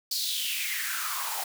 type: noise with high-pass filter sweep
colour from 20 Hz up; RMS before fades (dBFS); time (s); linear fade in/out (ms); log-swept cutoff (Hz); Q
white; -31; 0.11-1.44; 5; 4800 to 750; 5.1
effects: none